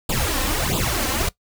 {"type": "noise with flanger", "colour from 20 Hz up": "pink", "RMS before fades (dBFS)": -22, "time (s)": [0.09, 1.29], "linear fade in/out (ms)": 5, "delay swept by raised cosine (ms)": [0.25, 3.85], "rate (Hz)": 1.5, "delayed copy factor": 0.9, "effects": ["noise-tail reverb RT60 0.1 s tail -19 dB re dry"]}